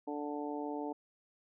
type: harmonic tone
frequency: 146.9 Hz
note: D3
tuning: 1 cent sharp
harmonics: 2 / 3 / 4 / 5 / 6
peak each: -39 / -42 / -46 / -45 / -44 dBFS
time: 0.07-0.93 s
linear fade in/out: 10 ms
effects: none